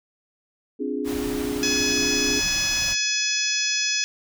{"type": "chord", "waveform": "sine", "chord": "D half-diminished seventh", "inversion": "third", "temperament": "equal", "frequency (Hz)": [261.6, 293.7, 349.2, 415.3], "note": ["C4", "D4", "F4", "Ab4"], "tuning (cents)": [0, 0, 0, 0], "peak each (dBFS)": [-29, -29, -34, -29], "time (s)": [0.79, 2.41], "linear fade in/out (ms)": 20}
{"type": "band-stop noise", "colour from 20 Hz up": "pink", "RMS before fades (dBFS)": -34, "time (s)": [1.04, 2.96], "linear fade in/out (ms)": 50, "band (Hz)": [360, 530], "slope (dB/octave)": 96}
{"type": "harmonic tone", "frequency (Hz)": 847, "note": "G#5", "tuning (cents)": 34, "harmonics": [2, 3, 4, 5, 6, 7, 8], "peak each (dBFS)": [-32, -27, -30, -35, -26, -27, -34], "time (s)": [1.63, 4.04], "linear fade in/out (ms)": 0}
{"effects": []}